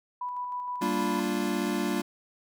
sine tone with tremolo, 987.8 Hz, B5, in tune, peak -30 dBFS, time 0.21-1.2 s, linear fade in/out 5 ms, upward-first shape square, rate 6.4 Hz, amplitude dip 25%
square chord, G minor seventh, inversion none, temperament equal, 196 / 233.1 / 293.7 / 349.2 Hz, G3 / Bb3 / D4 / F4, 0 / 0 / 0 / 0 cents, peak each -33 dBFS, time 0.81-2.02 s, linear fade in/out 10 ms
effects none

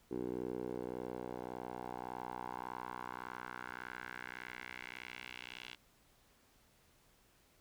10% pulse tone with band-pass filter sweep, 61.74 Hz, B1, in tune, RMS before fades -45 dBFS, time 0.11-5.75 s, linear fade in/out 5 ms, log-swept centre 370 to 3000 Hz, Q 2.6, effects pink hiss -69 dBFS RMS until 7.6 s

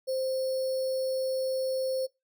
sine tone with sample-and-hold, 523.3 Hz, C5, in tune, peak -27 dBFS, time 0.07-2.07 s, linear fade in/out 20 ms, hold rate 4900 Hz, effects noise-tail reverb RT60 0.2 s tail -22 dB re dry

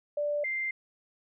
sine tone pair in turn, 587 / 2092 Hz, D5 / C7, -1 / -1 cents, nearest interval octave + minor seventh, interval 2200 cents, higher second, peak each -27 / -29 dBFS, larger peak first, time 0.17-0.44 / 0.44-0.71 s, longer neither, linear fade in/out 5 ms, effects none

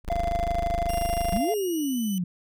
20% pulse tone, 25.7 Hz, G#0, 17 cents flat, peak -23 dBFS, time 0.04-1.41 s, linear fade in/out 50 ms
triangle tone with tremolo, 689 Hz, F5, 24 cents flat, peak -22 dBFS, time 0.1-1.54 s, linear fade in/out 2 ms, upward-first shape square, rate 13 Hz, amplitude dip 30%
10% pulse tone with pitch glide, 2794 to 2995 Hz, F7 to F#7, 0 to +20 cents, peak -28 dBFS, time 0.89-2.18 s, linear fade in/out 0 ms, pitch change +120 cents, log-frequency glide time 1.43-1.98 s
sine exponential two-way sweep, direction up then down, 171.2 to 440 to 171.2 Hz, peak -24 dBFS, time 1.32-2.24 s, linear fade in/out 5 ms, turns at 1.52 s
effects none

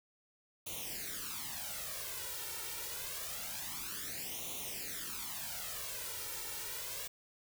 white noise with flanger, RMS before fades -42 dBFS, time 0.66-7.08 s, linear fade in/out 10 ms, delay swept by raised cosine 0.3 to 2.2 ms, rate 0.26 Hz, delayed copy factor +0.8, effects none

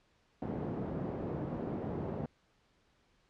pink band-pass noise, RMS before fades -38 dBFS, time 0.42-2.26 s, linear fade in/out 2 ms, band 130 to 520 Hz, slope 12 dB/octave, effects pink hiss -71 dBFS RMS until 3.29 s + low-pass 5000 Hz 12 dB/octave

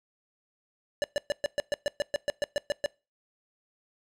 square tone bursts, 580 Hz, D5, 22 cents flat, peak -25 dBFS, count 14, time 1.02-2.86 s, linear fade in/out 0 ms, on 20 ms, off 120 ms, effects noise-tail reverb RT60 0.3 s tail -24 dB re dry + low-pass 8000 Hz 12 dB/octave

